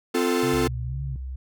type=chord; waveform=45% pulse; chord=F major; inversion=second; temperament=equal with one note detuned; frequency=258.6 / 349.2 / 440 Hz; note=C4 / F4 / A4; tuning=-20 / 0 / 0 cents; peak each=-25 dBFS; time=0.14-0.68 s; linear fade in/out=10 ms
type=tone with vibrato; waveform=sine; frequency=129.1 Hz; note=C3; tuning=23 cents flat; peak=-29 dBFS; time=0.43-1.16 s; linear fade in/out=2 ms; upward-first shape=sine; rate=2.1 Hz; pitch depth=120 cents each way
type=tone with pitch glide; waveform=sine; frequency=67 to 64.83 Hz; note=C2 to C2; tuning=+42 to -15 cents; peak=-30 dBFS; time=0.53-1.36 s; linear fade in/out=5 ms; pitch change=-57 cents; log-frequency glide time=0.84-1.08 s
effects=none